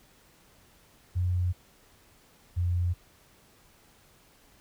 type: tone pair in turn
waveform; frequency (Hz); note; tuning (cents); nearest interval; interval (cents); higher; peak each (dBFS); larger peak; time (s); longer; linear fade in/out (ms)
sine; 89.7 / 88.06; F2 / F2; +47 / +15; unison; 32; first; -24; neither; 1.15-1.53 / 2.56-2.94; neither; 20
effects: pink hiss -60 dBFS RMS until 4.6 s